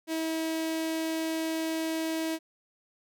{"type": "tone with notch filter", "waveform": "sawtooth", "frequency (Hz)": 322, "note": "E4", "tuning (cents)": -41, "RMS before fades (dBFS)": -31, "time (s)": [0.07, 2.39], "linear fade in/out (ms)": 50, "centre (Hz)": 1200, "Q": 2, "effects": []}